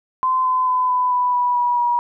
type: tone with pitch steps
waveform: sine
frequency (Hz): 1030 / 1019.9 / 1010 / 1000.1 / 990.3 / 980.7 / 971.1 / 961.6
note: C6 / C6 / B5 / B5 / B5 / B5 / B5 / B5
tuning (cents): -28 / -45 / +39 / +21 / +4 / -12 / -29 / -46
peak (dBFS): -15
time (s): 0.23-1.99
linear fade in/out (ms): 0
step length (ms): 220
effects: none